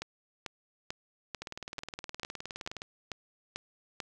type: two click trains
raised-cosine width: 0.2 ms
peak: -22 / -19 dBFS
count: 28 / 10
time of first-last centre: 1.42-2.819 / 0.02-4.002 s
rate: 19.3 / 2.26 Hz
effects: none